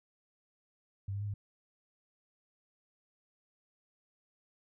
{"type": "tone with pitch steps", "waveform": "sine", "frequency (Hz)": [98.4, 100.6, 103.4, 101.4], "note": ["G2", "G2", "G#2", "G#2"], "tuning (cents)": [7, 45, -7, -41], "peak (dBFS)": -34, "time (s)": [1.08, 1.34], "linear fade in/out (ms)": 5, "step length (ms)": 65, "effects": []}